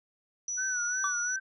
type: tone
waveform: sine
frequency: 5900 Hz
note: F#8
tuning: 6 cents flat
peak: -31 dBFS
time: 0.48-1.36 s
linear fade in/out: 2 ms
type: tone with vibrato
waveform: sine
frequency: 1482 Hz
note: F#6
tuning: 2 cents sharp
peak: -31 dBFS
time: 0.57-1.4 s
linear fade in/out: 20 ms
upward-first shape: sine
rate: 2.8 Hz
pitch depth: 79 cents each way
type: tone with exponential decay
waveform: triangle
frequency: 1156 Hz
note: D6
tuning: 28 cents flat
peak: -24 dBFS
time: 1.04-1.24 s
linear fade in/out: 1 ms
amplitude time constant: 43 ms
effects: none